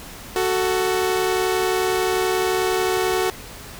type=tone pair together; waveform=sawtooth; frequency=371.8 / 443.1 Hz; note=F#4 / A4; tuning=+8 / +12 cents; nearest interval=minor third; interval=304 cents; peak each=-16 / -20 dBFS; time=0.36-3.3 s; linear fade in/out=0 ms; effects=pink hiss -38 dBFS RMS until 3.79 s